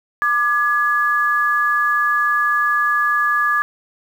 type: tone pair together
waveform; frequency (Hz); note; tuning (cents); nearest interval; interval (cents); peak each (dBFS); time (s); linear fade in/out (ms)
sine; 1192.5 / 1688; D6 / G#6; +26 / +28; tritone; 602; -17; 0.22-3.62; 0
effects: 7-bit